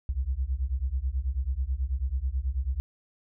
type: beating tone pair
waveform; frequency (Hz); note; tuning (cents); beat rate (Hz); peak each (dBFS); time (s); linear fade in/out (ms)
sine; 61 / 70.2; B1 / C#2; -21 / +22; 9.2; -29; 0.09-2.8; 0
effects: none